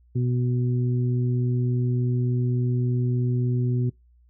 harmonic tone, 123.47 Hz, B2, in tune, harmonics 1 / 2 / 3, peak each -21 / -30 / -33 dBFS, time 0.15-3.9 s, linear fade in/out 10 ms, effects noise-tail reverb RT60 0.2 s tail -25 dB re dry + added 60 Hz sine -54 dBFS peak until 4.29 s

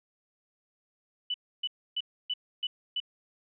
sine tone bursts, 2977 Hz, F#7, 10 cents sharp, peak -28 dBFS, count 6, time 1.3-3.002 s, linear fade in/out 5 ms, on 42 ms, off 290 ms, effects none

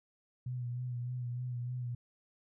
sine tone with vibrato, 123.3 Hz, B2, 2 cents flat, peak -35 dBFS, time 0.46-1.95 s, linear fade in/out 5 ms, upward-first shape sine, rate 3.3 Hz, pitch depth 36 cents each way, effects none

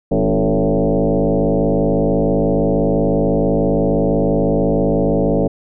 sine tone with frequency modulation, 133.8 Hz, C3, 39 cents sharp, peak -12 dBFS, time 0.11-5.48 s, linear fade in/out 10 ms, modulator 106 Hz, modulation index 4.7, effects none

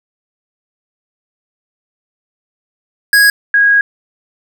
square / sine tone pair in turn, 1654 / 1644.9 Hz, G#6 / G#6, -8 / -17 cents, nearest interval unison, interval 9 cents, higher first, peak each -6 dBFS, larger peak neither, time 3.13-3.3 / 3.54-3.81 s, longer second, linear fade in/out 2 ms, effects none

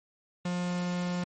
45% pulse tone, 177.5 Hz, F3, 28 cents sharp, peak -29 dBFS, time 0.45-1.24 s, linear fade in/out 5 ms, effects MP3 32 kbps

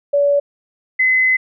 sine tone pair in turn, 571 / 2035 Hz, D5 / C7, -49 / -49 cents, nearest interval octave + minor seventh, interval 2200 cents, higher second, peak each -11 dBFS, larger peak neither, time 0.13-0.4 / 0.99-1.37 s, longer second, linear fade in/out 10 ms, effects none

